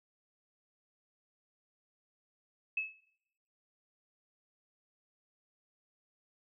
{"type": "tone with exponential decay", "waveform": "sine", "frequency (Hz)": 2594, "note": "E7", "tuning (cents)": -28, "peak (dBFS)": -28, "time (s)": [2.77, 3.01], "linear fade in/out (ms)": 5, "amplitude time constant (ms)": 51, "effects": ["noise-tail reverb RT60 0.9 s tail -21 dB re dry"]}